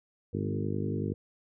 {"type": "harmonic tone with a mistuned harmonic", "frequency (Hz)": 50.6, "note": "G#1", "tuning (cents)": -44, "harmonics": [2, 3, 4, 5, 6, 7, 8, 9], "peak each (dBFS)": [-34, -36, -37, -38, -39, -39, -40, -41], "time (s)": [0.33, 1.14], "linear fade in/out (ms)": 10, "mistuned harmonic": 4, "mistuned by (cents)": 21, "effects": []}